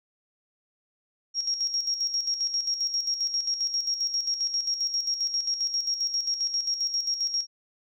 sine tone with tremolo, 5588 Hz, F8, in tune, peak -23 dBFS, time 1.34-7.47 s, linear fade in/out 50 ms, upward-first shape square, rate 7.5 Hz, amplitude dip 60%, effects none

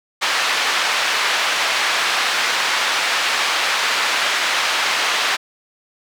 pink band-pass noise, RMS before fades -19 dBFS, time 0.21-5.37 s, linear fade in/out 20 ms, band 1100 to 4400 Hz, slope 12 dB/octave, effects none

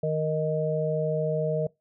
harmonic tone, 155.56 Hz, D#3, in tune, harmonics 1 / 3 / 4, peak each -28 / -28 / -28 dBFS, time 0.03-1.67 s, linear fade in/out 5 ms, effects noise-tail reverb RT60 0.2 s tail -23 dB re dry

